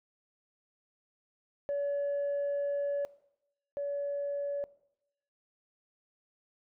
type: tone pair in turn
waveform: sine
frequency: 569 / 569 Hz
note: C#5 / C#5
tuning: +45 / +45 cents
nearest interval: unison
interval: 0 cents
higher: neither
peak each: -28 / -31 dBFS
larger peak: first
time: 1.69-3.05 / 3.77-4.64 s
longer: first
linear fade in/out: 0 ms
effects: noise-tail reverb RT60 0.8 s tail -20 dB re dry + tanh soft clip ceiling -27 dBFS